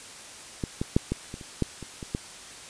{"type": "clicks", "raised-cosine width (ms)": 3, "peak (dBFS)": [-15, -14, -6, -13, -23, -29, -10, -25, -23, -14], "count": 10, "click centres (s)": [0.638, 0.815, 0.965, 1.12, 1.341, 1.412, 1.623, 1.827, 2.028, 2.149], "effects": ["white hiss -44 dBFS RMS until 2.69 s", "resampled to 22050 Hz"]}